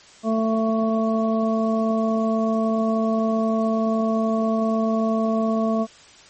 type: harmonic tone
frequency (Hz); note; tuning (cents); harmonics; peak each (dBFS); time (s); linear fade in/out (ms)
222.5; A3; +20; 1 / 2 / 3 / 5; -20 / -28 / -24 / -30; 0.23-5.87; 50
effects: white hiss -48 dBFS RMS until 6.29 s + MP3 32 kbps